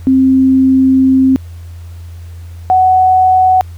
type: tone pair in turn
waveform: sine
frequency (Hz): 263.5 / 745.3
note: C4 / F#5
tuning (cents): +12 / +12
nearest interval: octave + tritone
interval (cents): 1800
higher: second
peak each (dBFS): -5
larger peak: neither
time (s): 0.07-1.36 / 2.7-3.61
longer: first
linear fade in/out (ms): 0
effects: added 85 Hz sine -26 dBFS peak until 3.77 s + pink hiss -46 dBFS RMS until 3.77 s